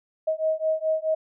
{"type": "beating tone pair", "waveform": "sine", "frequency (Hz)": [630, 634.7], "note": ["D#5", "D#5"], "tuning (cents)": [21, 34], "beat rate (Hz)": 4.7, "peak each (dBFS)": -25, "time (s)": [0.27, 1.15], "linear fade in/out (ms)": 10, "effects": []}